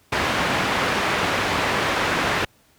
white low-pass noise, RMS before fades -22 dBFS, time 0.12-2.45 s, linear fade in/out 5 ms, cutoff 2000 Hz, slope 12 dB/octave, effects pink hiss -58 dBFS RMS until 2.78 s + high-pass 60 Hz 12 dB/octave

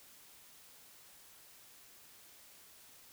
silence, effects white hiss -59 dBFS RMS until 3.12 s

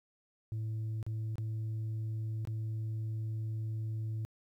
sine tone with dropouts, 110 Hz, A2, in tune, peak -31 dBFS, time 0.52-4.25 s, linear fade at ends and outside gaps 0 ms, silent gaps 1.028-1.065 / 1.356-1.382 / 2.451-2.473 s, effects tanh soft clip ceiling -33 dBFS + 12-bit

